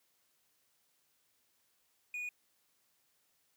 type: tone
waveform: triangle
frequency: 2459 Hz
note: D#7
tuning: 21 cents flat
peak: -36 dBFS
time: 2.14-2.29 s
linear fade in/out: 2 ms
effects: white hiss -75 dBFS RMS until 3.56 s + high-pass 60 Hz 12 dB/octave